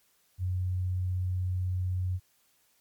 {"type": "tone", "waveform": "sine", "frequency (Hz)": 91.6, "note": "F#2", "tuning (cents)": -17, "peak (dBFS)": -27, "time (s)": [0.38, 2.2], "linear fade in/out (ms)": 50, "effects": ["white hiss -68 dBFS RMS until 2.8 s", "MP3 96 kbps"]}